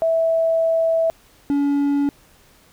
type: tone pair in turn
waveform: sine / triangle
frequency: 655 / 284 Hz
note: E5 / C#4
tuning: -11 / +42 cents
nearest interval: octave + major second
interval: 1447 cents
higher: first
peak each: -15 / -14 dBFS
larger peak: second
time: 0.02-1.1 / 1.5-2.09 s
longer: first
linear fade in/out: 0 ms
effects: pink hiss -53 dBFS RMS until 2.72 s